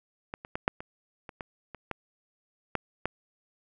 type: clicks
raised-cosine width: 0.5 ms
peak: -20 / -26 / -17 / -8 / -24 / -26 / -21 / -26 / -17 / -12 / -13 dBFS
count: 11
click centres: 0.339 / 0.449 / 0.555 / 0.679 / 0.805 / 1.292 / 1.408 / 1.747 / 1.913 / 2.753 / 3.056 s
effects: none